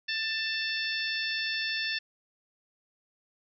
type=harmonic tone; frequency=887 Hz; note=A5; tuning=14 cents sharp; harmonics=2 / 3 / 4 / 5 / 6; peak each=-33 / -35 / -36 / -37 / -38 dBFS; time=0.08-1.99 s; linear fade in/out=10 ms; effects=none